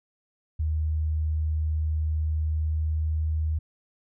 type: tone with pitch glide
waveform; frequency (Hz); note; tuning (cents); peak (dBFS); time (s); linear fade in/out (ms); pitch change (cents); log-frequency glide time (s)
sine; 77.78 to 78.23; D#2 to D#2; 0 to +10; -23; 0.59-3.59; 10; +10; 2.4-3.1
effects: none